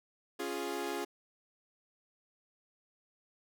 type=chord; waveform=sawtooth; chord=Db major; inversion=none; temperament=equal; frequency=277.2 / 349.2 / 415.3 Hz; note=Db4 / F4 / Ab4; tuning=0 / 0 / 0 cents; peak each=-38 / -35 / -35 dBFS; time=0.39-1.05 s; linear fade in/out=10 ms; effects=none